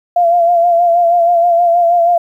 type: tone with vibrato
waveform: sine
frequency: 689 Hz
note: F5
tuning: 24 cents flat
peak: -7 dBFS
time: 0.16-2.18 s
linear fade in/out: 5 ms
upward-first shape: sine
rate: 6.3 Hz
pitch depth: 43 cents each way
effects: 8-bit